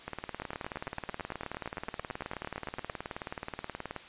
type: two click trains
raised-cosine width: 0.5 ms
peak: -21 / -21 dBFS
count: 74 / 23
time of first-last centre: 0.08-3.963 / 0.42-2.897 s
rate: 18.8 / 8.88 Hz
effects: white hiss -50 dBFS RMS until 4.08 s + resampled to 8000 Hz